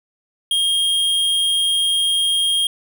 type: tone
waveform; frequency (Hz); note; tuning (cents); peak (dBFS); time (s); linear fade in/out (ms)
square; 3236; G#7; -46; -16; 0.51-2.67; 2
effects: none